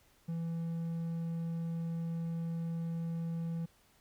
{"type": "tone", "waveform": "triangle", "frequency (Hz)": 166.3, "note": "E3", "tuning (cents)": 16, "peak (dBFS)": -32, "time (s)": [0.28, 3.66], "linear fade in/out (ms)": 10, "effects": ["pink hiss -67 dBFS RMS until 4 s"]}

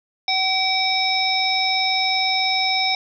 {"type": "harmonic tone with a mistuned harmonic", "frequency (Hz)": 758, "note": "F#5", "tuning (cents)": 42, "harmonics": [1, 3, 5, 7], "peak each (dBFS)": [-23, -23, -23, -23], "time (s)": [0.28, 2.95], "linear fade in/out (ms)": 2, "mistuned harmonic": 3, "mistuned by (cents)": 22, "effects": []}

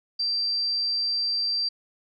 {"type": "tone", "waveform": "sine", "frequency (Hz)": 4699, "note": "D8", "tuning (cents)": 0, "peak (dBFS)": -23, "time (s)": [0.19, 1.69], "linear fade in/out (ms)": 10, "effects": []}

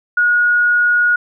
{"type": "tone", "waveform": "sine", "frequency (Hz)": 1447, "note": "F#6", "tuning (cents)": -39, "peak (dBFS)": -10, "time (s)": [0.17, 1.16], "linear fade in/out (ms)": 5, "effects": []}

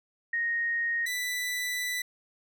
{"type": "tone pair in turn", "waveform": ["sine", "sawtooth"], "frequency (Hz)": [1864.7, 1981.2], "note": ["A#6", "B6"], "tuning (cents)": [0, 5], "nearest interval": "minor second", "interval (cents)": 105, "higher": "second", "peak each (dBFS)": -26, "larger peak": "neither", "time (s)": [[0.33, 1.06], [1.06, 2.02]], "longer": "second", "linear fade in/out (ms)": 5, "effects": []}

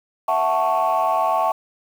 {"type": "chord", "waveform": "sine", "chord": "F# minor seventh", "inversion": "third", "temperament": "equal", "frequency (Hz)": [659.3, 740, 880, 1108.7], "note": ["E5", "F#5", "A5", "C#6"], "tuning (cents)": [0, 0, 0, 0], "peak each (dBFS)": -21, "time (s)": [0.28, 1.52], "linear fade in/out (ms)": 5, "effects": ["tanh soft clip ceiling -11 dBFS", "7-bit"]}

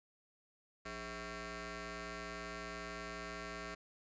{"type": "ring-modulated tone", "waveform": "10% pulse", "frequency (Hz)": 234.6, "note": "A#3", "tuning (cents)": 11, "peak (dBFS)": -32, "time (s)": [0.85, 3.75], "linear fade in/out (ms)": 10, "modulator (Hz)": 882, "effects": ["resampled to 16000 Hz"]}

